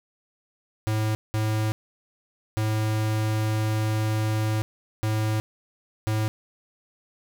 square tone bursts at uneven times, 108.5 Hz, A2, 24 cents flat, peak -23 dBFS, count 5, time 0.87-1.15 / 1.34-1.72 / 2.57-4.62 / 5.03-5.4 / 6.07-6.28 s, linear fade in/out 0 ms, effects none

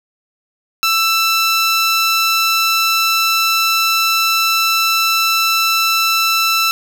15% pulse tone, 1330 Hz, E6, 15 cents sharp, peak -6 dBFS, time 0.83-6.71 s, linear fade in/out 0 ms, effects none

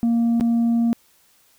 sine tone with dropouts, 233.1 Hz, A#3, in tune, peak -13 dBFS, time 0.03-0.93 s, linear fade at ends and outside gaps 0 ms, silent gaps 0.399-0.409 s, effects tanh soft clip ceiling -15 dBFS + white hiss -58 dBFS RMS until 1.58 s

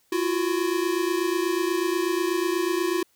square tone pair together, 337.5 / 365.7 Hz, E4 / F#4, +41 / -20 cents, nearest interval minor second, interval 139 cents, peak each -26 dBFS, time 0.12-3.03 s, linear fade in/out 5 ms, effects white hiss -65 dBFS RMS until 3.15 s

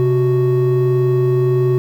triangle tone pair together, 130.44 / 370 Hz, C3 / F#4, -5 / 0 cents, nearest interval octave + tritone, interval 1805 cents, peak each -12 dBFS, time 0-1.78 s, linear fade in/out 0 ms, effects tanh soft clip ceiling -4 dBFS + 8-bit

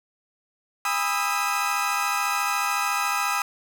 30% pulse chord, E major seventh, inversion first, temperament equal with one note detuned, 809.3 / 987.8 / 1244.5 / 1318.5 Hz, G#5 / B5 / D#6 / E6, -45 / 0 / 0 / 0 cents, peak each -27 / -27 / -24 / -26 dBFS, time 0.85-3.42 s, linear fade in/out 2 ms, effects none

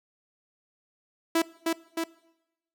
sawtooth tone with echo, 329.6 Hz, E4, in tune, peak -17 dBFS, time 1.35-1.42 s, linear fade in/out 5 ms, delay 310 ms, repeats 2, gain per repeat -3 dB, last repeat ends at 2.04 s, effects noise-tail reverb RT60 0.9 s tail -21 dB re dry

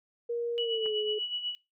sine tone with pitch glide, 471.9 to 425.3 Hz, A#4 to G#4, +21 to +41 cents, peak -29 dBFS, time 0.29-1.19 s, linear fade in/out 10 ms, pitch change -180 cents, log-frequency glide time 0.6-0.94 s
sine tone with tremolo, 2940 Hz, F#7, 12 cents flat, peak -29 dBFS, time 0.58-1.55 s, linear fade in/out 0 ms, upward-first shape sine, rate 8.1 Hz, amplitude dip 65%
clicks, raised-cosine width 0.5 ms, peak -33 dBFS, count 2, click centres 0.858 / 0.863 s
effects noise-tail reverb RT60 0.3 s tail -25 dB re dry

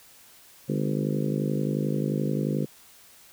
harmonic tone with a mistuned harmonic, 51.4 Hz, G#1, 17 cents flat, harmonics 3 / 4 / 5 / 6 / 7 / 8 / 9 / 10, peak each -28 / -30 / -32 / -34 / -35 / -36 / -37 / -38 dBFS, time 0.68-2.66 s, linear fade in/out 20 ms, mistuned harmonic 3, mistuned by -84 cents, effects white hiss -53 dBFS RMS until 3.32 s

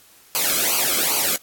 white noise with flanger, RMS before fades -20 dBFS, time 0.35-1.36 s, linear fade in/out 0 ms, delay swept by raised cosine 0.55 to 1.11 ms, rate 2.5 Hz, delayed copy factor -0.85, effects white hiss -51 dBFS RMS until 1.42 s + AAC 64 kbps

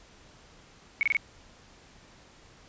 sine tone bursts, 2217 Hz, C#7, in tune, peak -21 dBFS, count 4, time 1.01-1.168 s, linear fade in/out 0 ms, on 20 ms, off 26 ms, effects pink hiss -55 dBFS RMS until 2.68 s + resampled to 16000 Hz

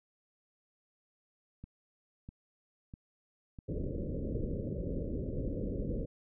click train, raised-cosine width 5 ms, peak -33 dBFS, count 5, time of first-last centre 1.64-4.237 s, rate 1.54 Hz
pink low-pass noise, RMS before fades -36 dBFS, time 3.68-6.06 s, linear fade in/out 10 ms, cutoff 570 Hz, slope 96 dB/octave
effects none

